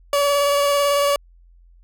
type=tone with vibrato; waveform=30% pulse; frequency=570 Hz; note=C#5; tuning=48 cents sharp; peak=-13 dBFS; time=0.13-1.16 s; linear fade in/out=2 ms; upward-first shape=square; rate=18 Hz; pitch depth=13 cents each way; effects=added 43 Hz sine -47 dBFS peak until 1.83 s